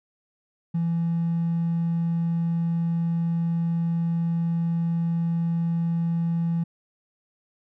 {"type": "tone with hard clipping", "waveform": "triangle", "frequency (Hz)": 167.9, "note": "E3", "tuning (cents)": 32, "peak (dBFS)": -22, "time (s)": [0.74, 6.64], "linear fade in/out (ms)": 10, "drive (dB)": 4, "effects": []}